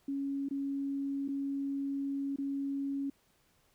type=tone with dropouts; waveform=sine; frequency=277.2 Hz; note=C#4; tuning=in tune; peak=-32 dBFS; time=0.08-3.1 s; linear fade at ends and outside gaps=5 ms; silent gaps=0.487-0.509 / 1.28-1.286 / 2.361-2.384 s; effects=pink hiss -70 dBFS RMS until 3.74 s